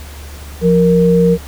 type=tone pair together; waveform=sine; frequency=174.79 / 466.2 Hz; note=F3 / A#4; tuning=+2 / 0 cents; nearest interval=octave + perfect fourth; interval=1698 cents; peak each=-10 dBFS; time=0.61-1.38 s; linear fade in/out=50 ms; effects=added 72 Hz sine -29 dBFS peak until 1.47 s + pink hiss -36 dBFS RMS until 1.47 s